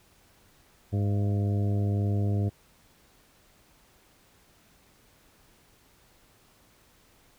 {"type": "harmonic tone with a mistuned harmonic", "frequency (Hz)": 101.9, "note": "G#2", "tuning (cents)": -32, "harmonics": [1, 2, 3, 4, 5, 6, 7], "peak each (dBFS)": [-24, -33, -37, -39, -43, -46, -45], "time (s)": [0.92, 2.5], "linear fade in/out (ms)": 20, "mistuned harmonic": 7, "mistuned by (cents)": -47, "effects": ["pink hiss -61 dBFS RMS until 7.38 s"]}